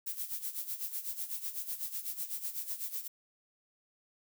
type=noise with tremolo; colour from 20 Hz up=violet; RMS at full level=-36 dBFS; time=0.06-3.08 s; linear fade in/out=10 ms; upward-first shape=sine; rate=8 Hz; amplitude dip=75%; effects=none